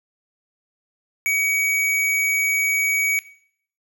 square tone, 2260 Hz, C#7, 33 cents sharp, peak -19 dBFS, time 1.26-3.19 s, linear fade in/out 0 ms, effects noise-tail reverb RT60 0.6 s tail -17 dB re dry

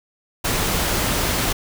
pink noise, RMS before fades -21 dBFS, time 0.44-1.53 s, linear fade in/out 10 ms, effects none

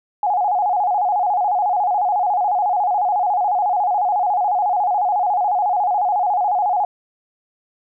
sine tone with vibrato, 776 Hz, G5, 18 cents flat, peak -15 dBFS, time 0.23-6.85 s, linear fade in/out 2 ms, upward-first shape square, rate 14 Hz, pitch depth 120 cents each way, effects none

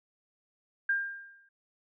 sine tone with exponential decay, 1600 Hz, G6, 35 cents sharp, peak -23 dBFS, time 0.89-1.49 s, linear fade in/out 5 ms, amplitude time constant 130 ms, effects none

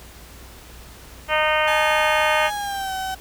harmonic tone, 307.7 Hz, D#4, 19 cents flat, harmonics 2 / 3 / 4 / 5 / 6 / 7 / 8 / 9 / 10, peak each -22 / -24 / -25 / -26 / -27 / -27 / -28 / -29 / -29 dBFS, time 1.28-2.51 s, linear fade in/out 50 ms
35% pulse tone with pitch glide, 859 to 760.9 Hz, A5 to F#5, -42 to +48 cents, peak -23 dBFS, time 1.67-3.15 s, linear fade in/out 10 ms, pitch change -210 cents, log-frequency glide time 2.37-2.93 s
effects added 60 Hz sine -44 dBFS peak until 3.2 s + pink hiss -44 dBFS RMS until 3.2 s

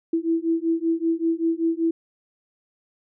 sine beating tone pair, 327.2 / 332.4 Hz, E4 / E4, -13 / +15 cents, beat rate 5.2 Hz, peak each -23 dBFS, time 0.13-1.91 s, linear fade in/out 5 ms, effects none

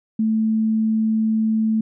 sine tone, 220 Hz, A3, in tune, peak -16 dBFS, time 0.19-1.81 s, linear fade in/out 5 ms, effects none

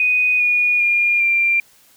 sine tone with pitch steps, 2489 / 2450 / 2413 / 2375 Hz, D#7 / D#7 / D7 / D7, 0 / -27 / +46 / +19 cents, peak -13 dBFS, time 0-1.6 s, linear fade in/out 2 ms, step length 400 ms, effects white hiss -52 dBFS RMS until 1.96 s

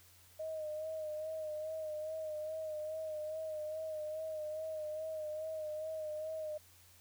sine tone with vibrato, 622 Hz, D#5, 1 cent flat, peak -38 dBFS, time 0.39-6.58 s, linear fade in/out 10 ms, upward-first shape sine, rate 2.4 Hz, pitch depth 40 cents each way, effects added 89 Hz sine -66 dBFS peak until 7 s + white hiss -63 dBFS RMS until 7 s

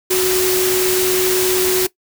sine tone in noise, 370 Hz, F#4, in tune, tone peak -15 dBFS, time 0.1-1.87 s, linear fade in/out 10 ms, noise white, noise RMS -19 dBFS, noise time 0.1-1.87 s, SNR +1 dB, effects noise-tail reverb RT60 0.1 s tail -19 dB re dry

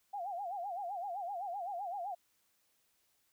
sine tone with vibrato, 750 Hz, F#5, 23 cents sharp, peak -37 dBFS, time 0.13-2.15 s, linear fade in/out 10 ms, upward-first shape sine, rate 7.8 Hz, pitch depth 170 cents each way, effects white hiss -75 dBFS RMS until 3.32 s

